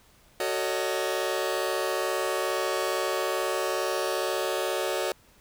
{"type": "chord", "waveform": "sawtooth", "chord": "D# half-diminished seventh", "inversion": "first", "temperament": "just", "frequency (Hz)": [373.4, 448, 560, 622.3], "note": ["F#4", "A4", "C#5", "D#5"], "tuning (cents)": [16, 31, 18, 0], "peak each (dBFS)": [-27, -29, -27, -29], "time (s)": [0.4, 5.12], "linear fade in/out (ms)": 2, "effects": ["pink hiss -59 dBFS RMS until 5.4 s"]}